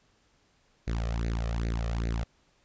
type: tone with flanger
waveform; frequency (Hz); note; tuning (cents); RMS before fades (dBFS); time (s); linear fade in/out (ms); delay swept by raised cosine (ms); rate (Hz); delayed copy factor
sawtooth; 57; A#1; -38; -30; 0.87-2.24; 10; 0.46 to 1.66; 2.5; +0.85
effects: pink hiss -67 dBFS RMS until 2.64 s + resampled to 16000 Hz